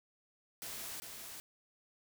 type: noise with echo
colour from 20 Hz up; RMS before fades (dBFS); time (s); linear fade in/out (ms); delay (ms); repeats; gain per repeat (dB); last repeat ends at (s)
white; -44; 0.62-1; 0; 400; 1; -4; 1.4
effects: none